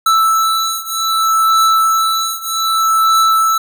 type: beating tone pair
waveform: square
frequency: 1318.5 / 1319.14 Hz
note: E6 / E6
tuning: 0 / +1 cents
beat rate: 0.64 Hz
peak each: -16 / -14 dBFS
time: 0.06-3.58 s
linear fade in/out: 5 ms
effects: none